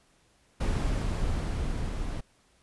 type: noise with level ramp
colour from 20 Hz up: brown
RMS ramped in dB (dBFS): -26 to -33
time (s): 0.6-2.21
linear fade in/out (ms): 10
effects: pink hiss -65 dBFS RMS until 2.62 s + resampled to 24000 Hz